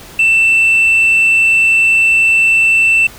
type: tone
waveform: sine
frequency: 2670 Hz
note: E7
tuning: 22 cents sharp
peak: -5 dBFS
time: 0.19-3.07 s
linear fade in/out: 5 ms
effects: tanh soft clip ceiling -5 dBFS + pink hiss -35 dBFS RMS until 3.18 s